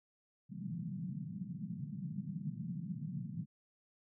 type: band-pass noise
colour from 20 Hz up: white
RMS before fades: -42 dBFS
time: 0.49-3.46 s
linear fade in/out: 50 ms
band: 130 to 200 Hz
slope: 48 dB/octave
effects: none